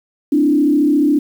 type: tone with frequency modulation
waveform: sine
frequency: 293.7 Hz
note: D4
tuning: in tune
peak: -10 dBFS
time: 0.32-1.19 s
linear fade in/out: 5 ms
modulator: 34.2 Hz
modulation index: 0.89
effects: 7-bit